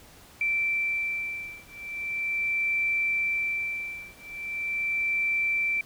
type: beating tone pair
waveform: sine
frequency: 2339 / 2339.4 Hz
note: D7 / D7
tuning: -8 / -7 cents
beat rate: 0.4 Hz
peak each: -29 dBFS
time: 0.41-5.81 s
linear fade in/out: 2 ms
effects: pink hiss -52 dBFS RMS until 5.85 s